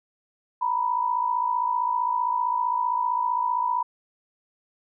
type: tone pair together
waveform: sine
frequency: 932.4 / 987.8 Hz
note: A#5 / B5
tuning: 0 / 0 cents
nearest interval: minor second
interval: 100 cents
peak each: -27 / -23 dBFS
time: 0.61-3.83 s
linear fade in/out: 10 ms
effects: none